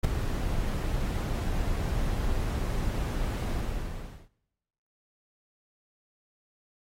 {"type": "noise with ADSR envelope", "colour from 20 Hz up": "brown", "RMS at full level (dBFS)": -18, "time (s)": [0.03, 4.29], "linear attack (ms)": 15, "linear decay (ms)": 11, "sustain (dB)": -11, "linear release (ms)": 800, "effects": ["noise-tail reverb RT60 1.0 s tail -22 dB re dry", "AAC 48 kbps"]}